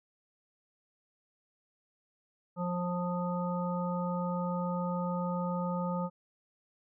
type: harmonic tone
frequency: 177.3 Hz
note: F3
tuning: 26 cents sharp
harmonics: 1 / 3 / 5 / 7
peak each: -32 / -37 / -39 / -40 dBFS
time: 2.56-6.1 s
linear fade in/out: 50 ms
effects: none